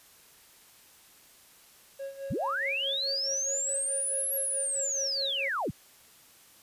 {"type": "tone with tremolo", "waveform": "triangle", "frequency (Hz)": 548, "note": "C#5", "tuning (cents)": -20, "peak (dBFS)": -32, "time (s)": [1.99, 5.49], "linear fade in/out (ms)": 10, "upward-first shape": "sine", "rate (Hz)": 4.7, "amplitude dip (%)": 75}
{"type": "linear two-way sweep", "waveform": "sine", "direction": "up then down", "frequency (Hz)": [57, 11450, 57], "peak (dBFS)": -28, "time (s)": [2.3, 5.71], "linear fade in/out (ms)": 10, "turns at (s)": 4.35}
{"effects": ["white hiss -57 dBFS RMS until 6.62 s", "resampled to 32000 Hz"]}